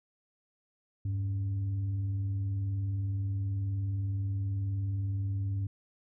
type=tone with frequency modulation; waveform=sine; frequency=100 Hz; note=G2; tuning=35 cents sharp; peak=-29 dBFS; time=1.05-5.67 s; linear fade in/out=5 ms; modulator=181 Hz; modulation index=0.26; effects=none